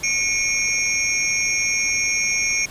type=tone cluster; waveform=sine; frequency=2193 / 2407 / 5610 / 6410 Hz; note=C#7 / D7 / F8 / G8; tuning=-19 / +42 / +7 / +38 cents; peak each=-24 dBFS; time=0.03-2.66 s; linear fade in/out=10 ms; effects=pink hiss -39 dBFS RMS until 2.7 s + resampled to 32000 Hz